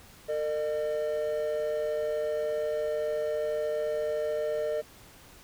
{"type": "tone pair together", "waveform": "triangle", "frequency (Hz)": [453.5, 606], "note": ["A#4", "D#5"], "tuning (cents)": [-48, -46], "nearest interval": "perfect fourth", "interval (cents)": 502, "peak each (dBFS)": [-29, -27], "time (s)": [0.28, 4.82], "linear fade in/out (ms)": 20, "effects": ["tanh soft clip ceiling -18 dBFS", "pink hiss -53 dBFS RMS until 5.43 s"]}